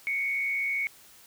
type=tone with frequency modulation; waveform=sine; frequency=2217 Hz; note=C#7; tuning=in tune; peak=-26 dBFS; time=0.07-0.87 s; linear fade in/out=0 ms; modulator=121 Hz; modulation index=0.43; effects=white hiss -54 dBFS RMS until 1.26 s